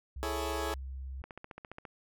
sine tone with vibrato, 66.1 Hz, C2, 18 cents sharp, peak -38 dBFS, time 0.16-1.22 s, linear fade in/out 5 ms, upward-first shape square, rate 18 Hz, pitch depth 11 cents each way
20% pulse chord, A major seventh, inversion second, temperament equal, 329.6 / 415.3 / 440 / 554.4 Hz, E4 / G#4 / A4 / C#5, 0 / 0 / 0 / 0 cents, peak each -34 / -33 / -35 / -35 dBFS, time 0.23-0.74 s, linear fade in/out 0 ms
click train, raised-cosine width 0.5 ms, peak -29 dBFS, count 10, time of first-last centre 1.24-1.852 s, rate 14.7 Hz
effects none

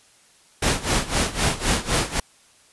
pink noise with tremolo, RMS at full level -19 dBFS, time 0.62-2.2 s, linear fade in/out 5 ms, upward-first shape sine, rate 3.9 Hz, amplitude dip 85%, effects white hiss -55 dBFS RMS until 2.72 s + resampled to 24000 Hz

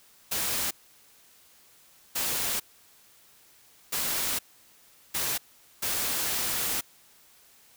white noise bursts at uneven times, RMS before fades -29 dBFS, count 5, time 0.31-0.71 / 2.15-2.6 / 3.92-4.39 / 5.14-5.38 / 5.82-6.81 s, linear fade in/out 10 ms, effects white hiss -58 dBFS RMS until 7.76 s

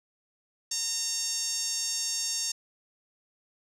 5% pulse tone with band-pass filter, 917 Hz, A#5, 29 cents flat, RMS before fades -31 dBFS, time 0.71-2.52 s, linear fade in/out 5 ms, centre 6100 Hz, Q 3.3, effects none

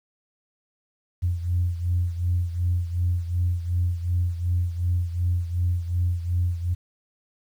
sine beating tone pair, 87.31 / 90.01 Hz, F2 / F#2, 0 / -47 cents, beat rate 2.7 Hz, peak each -22 / -27 dBFS, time 1.22-6.75 s, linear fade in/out 20 ms, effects tanh soft clip ceiling -14 dBFS + 9-bit

